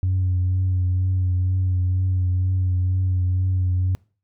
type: tone with vibrato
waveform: sine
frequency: 92 Hz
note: F#2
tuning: 9 cents flat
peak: -16 dBFS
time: 0.03-3.95 s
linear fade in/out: 0 ms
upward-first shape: triangle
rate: 2.1 Hz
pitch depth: 31 cents each way
effects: noise-tail reverb RT60 0.4 s tail -26 dB re dry + tanh soft clip ceiling -15 dBFS